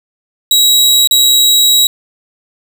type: tone with dropouts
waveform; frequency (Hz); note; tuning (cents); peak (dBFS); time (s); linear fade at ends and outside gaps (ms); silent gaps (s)
sawtooth; 3857; B7; -42; -3; 0.51-1.87; 2; 1.074-1.11
effects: none